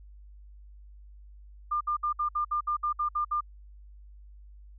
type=tone bursts; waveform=sine; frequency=1200 Hz; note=D6; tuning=37 cents sharp; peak=-25 dBFS; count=11; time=1.71-3.409 s; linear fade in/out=10 ms; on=99 ms; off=61 ms; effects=added 50 Hz sine -47 dBFS peak until 4.78 s